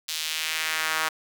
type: tone with high-pass filter sweep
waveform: sawtooth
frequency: 158.4 Hz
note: D#3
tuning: 31 cents sharp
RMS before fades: -28 dBFS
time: 0.08-1.09 s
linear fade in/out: 10 ms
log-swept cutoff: 3900 to 1200 Hz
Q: 1.4
effects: none